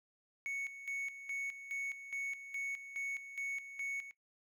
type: tone with tremolo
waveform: triangle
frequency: 2217 Hz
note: C#7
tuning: in tune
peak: -35 dBFS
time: 0.46-4.11 s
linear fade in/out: 0 ms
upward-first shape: square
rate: 2.4 Hz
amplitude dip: 70%
effects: noise-tail reverb RT60 0.1 s tail -17 dB re dry